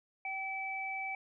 sine tone pair together, 771.4 / 2305 Hz, G5 / D7, -28 / -33 cents, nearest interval octave + perfect fifth, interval 1895 cents, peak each -40 / -37 dBFS, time 0.25-1.15 s, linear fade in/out 2 ms, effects none

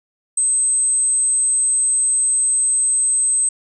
sine tone, 8230 Hz, C9, 30 cents flat, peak -14 dBFS, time 0.37-3.49 s, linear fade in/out 5 ms, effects none

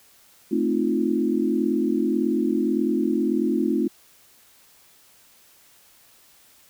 sine chord, F dominant seventh, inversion first, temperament equal, 220 / 261.6 / 311.1 / 349.2 Hz, A3 / C4 / Eb4 / F4, 0 / 0 / 0 / 0 cents, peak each -25 dBFS, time 0.51-3.88 s, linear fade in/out 10 ms, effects white hiss -55 dBFS RMS until 6.69 s

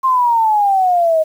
sine exponential sweep, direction down, 1066 to 622.3 Hz, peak -10 dBFS, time 0.03-1.24 s, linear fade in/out 20 ms, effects 7-bit

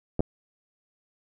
clicks, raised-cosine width 2 ms, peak -13 / -10 dBFS, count 2, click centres 0.194 / 0.205 s, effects none

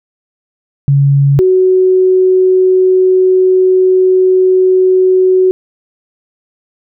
sine tone pair in turn, 140 / 372.2 Hz, C#3 / F#4, +18 / +10 cents, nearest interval octave + perfect fourth, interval 1692 cents, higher second, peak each -5 dBFS, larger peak neither, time 0.88-1.39 / 1.39-5.51 s, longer second, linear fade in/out 0 ms, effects none

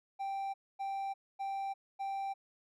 triangle tone bursts, 784 Hz, G5, in tune, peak -33 dBFS, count 4, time 0.19-2.34 s, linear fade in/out 20 ms, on 350 ms, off 250 ms, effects none

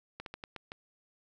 slowing click train, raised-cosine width 0.3 ms, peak -25 dBFS, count 6, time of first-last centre 0.2-0.719 s, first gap 62 ms, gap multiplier 1.26, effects none

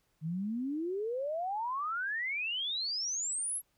sine exponential sweep, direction up, 151.1 to 11530 Hz, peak -32 dBFS, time 0.21-3.62 s, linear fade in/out 50 ms, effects pink hiss -75 dBFS RMS until 3.77 s

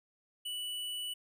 square tone, 2960 Hz, F#7, in tune, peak -37 dBFS, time 0.45-1.14 s, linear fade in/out 10 ms, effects none

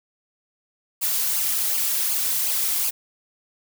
blue noise with flanger, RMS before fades -23 dBFS, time 1.01-2.91 s, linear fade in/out 20 ms, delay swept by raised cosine 0.52 to 3.52 ms, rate 2.7 Hz, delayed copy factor -0.65, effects none

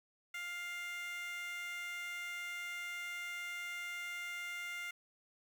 15% pulse tone with high-pass filter, 701 Hz, F5, 6 cents sharp, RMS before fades -43 dBFS, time 0.34-4.91 s, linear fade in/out 5 ms, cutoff 1800 Hz, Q 4, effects 11-bit

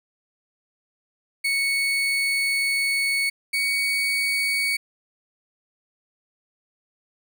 35% pulse tone pair in turn, 2217 / 2241 Hz, C#7 / C#7, 0 / +18 cents, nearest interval unison, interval 18 cents, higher second, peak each -19 dBFS, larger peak neither, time 1.44-3.3 / 3.53-4.77 s, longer first, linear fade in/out 10 ms, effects none

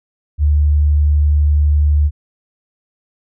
sine tone, 74 Hz, D2, 14 cents sharp, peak -9 dBFS, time 0.38-2.11 s, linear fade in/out 50 ms, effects none

